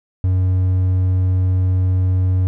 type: tone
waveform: triangle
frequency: 92.5 Hz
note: F#2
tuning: in tune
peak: -11 dBFS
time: 0.24-2.47 s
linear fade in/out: 0 ms
effects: none